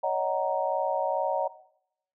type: chord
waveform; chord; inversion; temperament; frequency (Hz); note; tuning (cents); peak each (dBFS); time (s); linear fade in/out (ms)
sine; D# minor seventh; third; just; 560 / 622.3 / 746.7 / 933.4; C#5 / D#5 / F#5 / A#5; +18 / 0 / +16 / +2; -30; 0.03-1.48; 10
effects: noise-tail reverb RT60 0.7 s tail -17 dB re dry